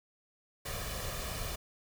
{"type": "noise with comb filter", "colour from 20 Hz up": "pink", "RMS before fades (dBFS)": -38, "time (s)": [0.65, 1.56], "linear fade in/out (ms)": 10, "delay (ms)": 1.7, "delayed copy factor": 0.6, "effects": []}